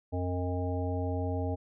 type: harmonic tone with a mistuned harmonic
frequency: 89.7 Hz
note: F2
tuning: 47 cents sharp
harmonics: 1 / 3 / 5 / 7 / 9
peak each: -31 / -36 / -38 / -39 / -41 dBFS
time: 0.12-1.56 s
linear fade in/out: 20 ms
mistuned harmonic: 5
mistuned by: +26 cents
effects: none